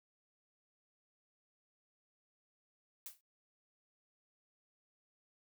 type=noise with exponential decay; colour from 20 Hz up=blue; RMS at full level=-43 dBFS; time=3.06-3.21 s; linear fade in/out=1 ms; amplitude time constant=32 ms; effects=noise-tail reverb RT60 0.1 s tail -19 dB re dry